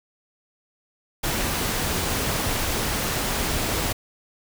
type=noise; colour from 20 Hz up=pink; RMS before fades=-25 dBFS; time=1.23-3.93 s; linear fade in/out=10 ms; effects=none